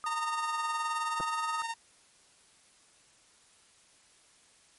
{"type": "tone with pitch glide", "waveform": "sine", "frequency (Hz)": [1237, 1255.7], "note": ["D#6", "D#6"], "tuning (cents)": [-10, 15], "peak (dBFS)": -32, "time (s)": [0.04, 1.62], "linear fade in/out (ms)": 0, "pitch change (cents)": 25, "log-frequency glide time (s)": [0.68, 1.47]}
{"type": "tone with tremolo", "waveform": "sawtooth", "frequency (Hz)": 918, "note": "A#5", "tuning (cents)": -27, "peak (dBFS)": -27, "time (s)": [0.06, 1.74], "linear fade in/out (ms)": 5, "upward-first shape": "triangle", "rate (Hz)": 19, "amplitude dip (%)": 65}
{"type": "clicks", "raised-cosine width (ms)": 1, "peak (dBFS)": -24, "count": 2, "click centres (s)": [1.201, 1.207]}
{"effects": ["white hiss -62 dBFS RMS until 4.78 s", "MP3 48 kbps"]}